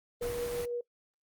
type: tone with tremolo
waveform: sine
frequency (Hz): 480.7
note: B4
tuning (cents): -47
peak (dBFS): -31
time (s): 0.21-0.81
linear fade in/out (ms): 5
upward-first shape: sine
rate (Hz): 6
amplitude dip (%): 30
type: noise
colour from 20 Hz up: pink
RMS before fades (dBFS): -41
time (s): 0.21-0.66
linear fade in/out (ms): 20
effects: noise-tail reverb RT60 0.1 s tail -21 dB re dry + Opus 24 kbps